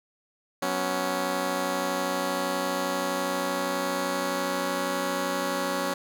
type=chord; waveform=10% pulse; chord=F# suspended fourth; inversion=none; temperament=just; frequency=185 / 246.7 / 277.5 Hz; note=F#3 / B3 / C#4; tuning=0 / -2 / +2 cents; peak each=-24 / -26 / -21 dBFS; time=0.62-5.94 s; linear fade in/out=5 ms; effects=none